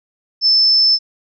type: tone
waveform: sine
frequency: 5274 Hz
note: E8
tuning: in tune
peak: -9 dBFS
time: 0.41-0.99 s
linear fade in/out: 50 ms
effects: none